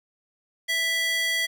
square tone with high-pass filter, 659.3 Hz, E5, in tune, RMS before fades -25 dBFS, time 0.68-1.47 s, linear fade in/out 20 ms, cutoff 2400 Hz, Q 4.6, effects none

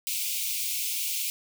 white high-pass noise, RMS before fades -30 dBFS, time 0.07-1.3 s, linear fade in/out 0 ms, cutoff 2200 Hz, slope 96 dB/octave, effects none

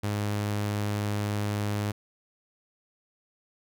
sawtooth tone, 103.6 Hz, G#2, 4 cents flat, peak -23 dBFS, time 0.03-1.92 s, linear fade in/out 10 ms, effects none

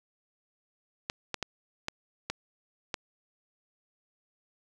clicks, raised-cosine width 0.2 ms, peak -14 dBFS, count 6, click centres 1.099 / 1.343 / 1.427 / 1.884 / 2.3 / 2.942 s, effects none

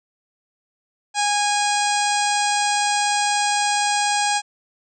harmonic tone, 823 Hz, G#5, 16 cents flat, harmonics 1 / 2 / 3 / 4 / 5 / 6 / 7 / 8 / 9 / 10, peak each -20 / -27 / -28 / -30 / -31 / -30 / -32 / -32 / -30 / -31 dBFS, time 1.14-4.42 s, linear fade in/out 50 ms, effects none

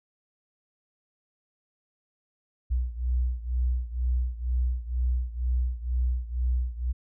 sine beating tone pair, 61 / 63.1 Hz, B1 / B1, -21 / +38 cents, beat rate 2.1 Hz, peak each -26 / -29 dBFS, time 2.7-6.93 s, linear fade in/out 20 ms, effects none

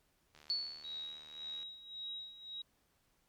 click train, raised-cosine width 0.2 ms, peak -40 dBFS, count 98, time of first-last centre 0.35-1.63 s, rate 75.8 Hz
sine tone with exponential decay, 4435 Hz, C#8, in tune, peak -30 dBFS, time 0.5-1.1 s, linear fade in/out 0 ms, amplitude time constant 130 ms
sine tone with tremolo, 3824 Hz, A#7, 43 cents sharp, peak -40 dBFS, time 0.84-2.62 s, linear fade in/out 5 ms, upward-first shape sine, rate 1.8 Hz, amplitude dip 75%
effects pink hiss -75 dBFS RMS until 3.28 s + MP3 96 kbps

